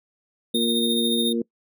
harmonic tone, 116.54 Hz, A#2, in tune, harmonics 2 / 3 / 4, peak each -23 / -27 / -28 dBFS, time 0.54-1.42 s, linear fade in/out 5 ms
square tone with tremolo, 3681 Hz, A#7, 23 cents flat, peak -22 dBFS, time 0.54-1.33 s, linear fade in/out 10 ms, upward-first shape sine, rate 14 Hz, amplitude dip 40%
effects noise-tail reverb RT60 0.1 s tail -23 dB re dry

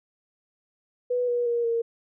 sine tone with pitch steps, 492.9 / 482.8 / 472.8 / 463.1 Hz, B4 / B4 / A#4 / A#4, -3 / -39 / +24 / -11 cents, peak -22 dBFS, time 1.1-1.82 s, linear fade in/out 10 ms, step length 180 ms, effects none

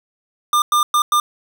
square tone bursts at uneven times, 1200 Hz, D6, 37 cents sharp, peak -13 dBFS, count 4, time 0.53-0.62 / 0.72-0.83 / 0.94-1.02 / 1.12-1.2 s, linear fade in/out 2 ms, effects none

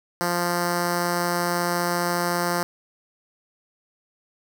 5% pulse tone with notch filter, 174.61 Hz, F3, in tune, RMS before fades -24 dBFS, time 0.21-2.63 s, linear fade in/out 0 ms, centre 2500 Hz, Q 1.2, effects none

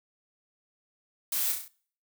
blue noise with echo, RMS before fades -30 dBFS, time 1.32-1.52 s, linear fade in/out 2 ms, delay 32 ms, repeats 5, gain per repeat -4 dB, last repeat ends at 1.68 s, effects noise-tail reverb RT60 0.5 s tail -22 dB re dry

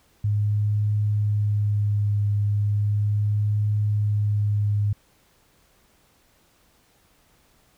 sine tone with vibrato, 103.83 Hz, G#2, in tune, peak -19 dBFS, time 0.24-4.93 s, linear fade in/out 5 ms, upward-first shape triangle, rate 0.36 Hz, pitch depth 18 cents each way, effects pink hiss -61 dBFS RMS until 7.77 s

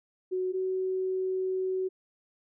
sine tone pair in turn, 370 / 374.9 Hz, F#4 / F#4, 0 / +23 cents, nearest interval unison, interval 23 cents, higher second, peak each -27 dBFS, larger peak neither, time 0.31-0.53 / 0.53-1.89 s, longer second, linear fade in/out 20 ms, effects none

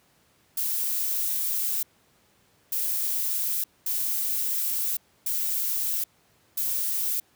violet noise bursts at uneven times, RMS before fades -27 dBFS, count 5, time 0.57-1.83 / 2.72-3.64 / 3.86-4.97 / 5.26-6.04 / 6.57-7.2 s, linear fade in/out 5 ms, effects pink hiss -63 dBFS RMS until 7.35 s + high-pass 80 Hz 12 dB/octave

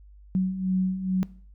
sine beating tone pair, 184.9 / 187.2 Hz, F#3 / F#3, -1 / +20 cents, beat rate 2.3 Hz, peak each -29 / -23 dBFS, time 0.35-1.23 s, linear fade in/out 0 ms, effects noise-tail reverb RT60 0.5 s tail -21 dB re dry + added 50 Hz sine -47 dBFS peak until 1.54 s

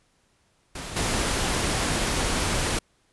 pink noise with level steps, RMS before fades -35 / -25 dBFS, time 0.75-2.79 s, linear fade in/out 5 ms, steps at 0.96 s, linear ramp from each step 5 ms, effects pink hiss -66 dBFS RMS until 3.12 s + resampled to 24000 Hz

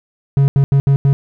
triangle tone bursts at uneven times, 138.59 Hz, C#3, in tune, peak -6 dBFS, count 5, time 0.37-0.48 / 0.56-0.64 / 0.72-0.8 / 0.87-0.96 / 1.05-1.13 s, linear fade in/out 0 ms, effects none

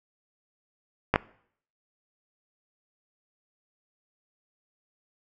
clicks, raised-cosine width 0.5 ms, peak -5 dBFS, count 2, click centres 1.14 / 1.159 s, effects noise-tail reverb RT60 0.6 s tail -21 dB re dry

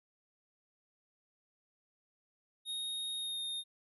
square tone with pitch glide, 3729 to 3682 Hz, A#7 to A#7, 0 to -22 cents, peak -37 dBFS, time 2.65-3.64 s, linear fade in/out 50 ms, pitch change -22 cents, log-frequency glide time 3.17-3.42 s, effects none

